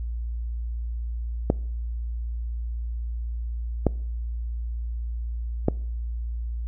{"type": "clicks", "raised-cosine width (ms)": 2, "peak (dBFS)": -5, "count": 3, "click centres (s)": [1.501, 3.867, 5.684], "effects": ["noise-tail reverb RT60 0.6 s tail -24 dB re dry", "added 58 Hz sine -27 dBFS peak until 6.67 s"]}